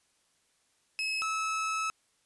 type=tone pair in turn; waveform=30% pulse; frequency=2577 / 1299 Hz; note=E7 / E6; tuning=-40 / -26 cents; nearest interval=octave; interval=1186 cents; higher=first; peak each=-27 dBFS; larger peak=neither; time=0.99-1.22 / 1.22-1.9 s; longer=second; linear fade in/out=0 ms; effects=white hiss -71 dBFS RMS until 2.25 s + resampled to 24000 Hz